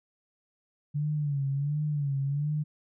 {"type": "tone with vibrato", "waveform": "sine", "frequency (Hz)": 144, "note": "D3", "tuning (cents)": -34, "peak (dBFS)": -26, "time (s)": [0.94, 2.64], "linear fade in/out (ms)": 20, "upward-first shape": "sine", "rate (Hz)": 1.4, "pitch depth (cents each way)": 86, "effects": []}